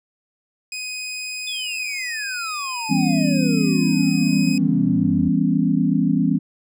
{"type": "tone with pitch glide", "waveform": "20% pulse", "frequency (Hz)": [2504, 2519], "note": ["D#7", "D#7"], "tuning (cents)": [10, 21], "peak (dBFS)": -22, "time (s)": [0.72, 4.58], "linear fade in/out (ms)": 2, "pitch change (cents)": 11, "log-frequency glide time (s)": [3.11, 3.4]}
{"type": "exponential sweep", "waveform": "triangle", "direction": "down", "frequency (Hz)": [3520, 81.1], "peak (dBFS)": -26, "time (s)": [1.47, 5.29], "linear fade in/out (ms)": 5}
{"type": "chord", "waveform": "sine", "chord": "C# half-diminished seventh", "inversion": "first", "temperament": "just", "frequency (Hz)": [166.31, 199.57, 249.5, 277.2], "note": ["E3", "G3", "B3", "C#4"], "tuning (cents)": [16, 31, 18, 0], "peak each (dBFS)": -21, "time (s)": [2.89, 6.39], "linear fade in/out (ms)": 20}
{"effects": []}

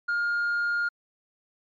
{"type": "tone with tanh clipping", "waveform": "sine", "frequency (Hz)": 1415, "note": "F6", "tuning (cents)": 22, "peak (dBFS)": -24, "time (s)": [0.08, 0.89], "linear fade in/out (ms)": 10, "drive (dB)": 1, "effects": ["MP3 64 kbps"]}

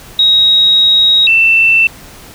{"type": "tone pair in turn", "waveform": "sine", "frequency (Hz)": [3792, 2674], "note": ["A#7", "E7"], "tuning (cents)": [29, 24], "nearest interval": "tritone", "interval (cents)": 605, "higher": "first", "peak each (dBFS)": -5, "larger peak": "neither", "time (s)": [[0.19, 1.27], [1.27, 1.87]], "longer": "first", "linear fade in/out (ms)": 2, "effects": ["pink hiss -35 dBFS RMS until 2.34 s"]}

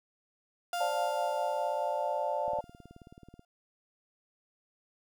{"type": "tone with exponential decay", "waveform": "35% pulse", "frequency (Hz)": 700, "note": "F5", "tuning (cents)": 4, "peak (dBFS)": -29, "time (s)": [0.73, 3.45], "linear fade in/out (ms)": 2, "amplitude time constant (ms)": 590}
{"type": "chord", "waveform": "sine", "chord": "D minor seventh", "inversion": "third", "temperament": "just", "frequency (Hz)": [528.6, 587.3, 704.8, 881], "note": ["C5", "D5", "F5", "A5"], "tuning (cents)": [18, 0, 16, 2], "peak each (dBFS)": [-38, -33, -36, -34], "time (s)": [0.8, 2.61], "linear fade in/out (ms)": 10}
{"type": "click train", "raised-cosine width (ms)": 3, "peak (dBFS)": -37, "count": 18, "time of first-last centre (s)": [2.48, 3.394], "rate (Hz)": 18.6}
{"effects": []}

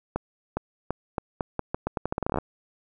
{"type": "accelerating click train", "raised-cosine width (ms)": 1, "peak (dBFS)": -12, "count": 20, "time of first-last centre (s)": [0.16, 2.385], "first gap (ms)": 410, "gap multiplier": 0.82, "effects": []}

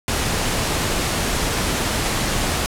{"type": "noise", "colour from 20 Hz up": "pink", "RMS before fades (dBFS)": -21, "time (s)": [0.08, 2.66], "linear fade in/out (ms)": 0, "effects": ["low-pass 11000 Hz 12 dB/octave"]}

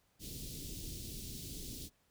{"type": "band-stop noise", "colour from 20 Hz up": "pink", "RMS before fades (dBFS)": -45, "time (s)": [0.19, 1.9], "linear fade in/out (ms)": 50, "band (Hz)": [360, 3500], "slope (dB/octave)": 24, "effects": ["pink hiss -74 dBFS RMS until 2.1 s"]}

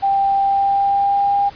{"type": "tone with pitch glide", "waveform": "sine", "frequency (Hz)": [789, 803.3], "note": ["G5", "G5"], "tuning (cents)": [11, 42], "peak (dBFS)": -13, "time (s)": [0.02, 1.5], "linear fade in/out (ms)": 20, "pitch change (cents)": 31, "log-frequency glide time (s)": [0.4, 1.34], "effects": ["pink hiss -41 dBFS RMS until 1.55 s", "resampled to 11025 Hz"]}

